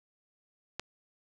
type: click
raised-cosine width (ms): 0.2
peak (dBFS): -17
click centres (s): 0.796
effects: none